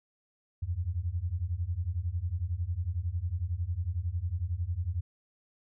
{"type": "beating tone pair", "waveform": "sine", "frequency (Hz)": [81.5, 92.5], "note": ["E2", "F#2"], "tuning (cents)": [-19, 0], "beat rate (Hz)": 11, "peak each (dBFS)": [-33, -32], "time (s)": [0.62, 5.01], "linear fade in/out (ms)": 10, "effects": []}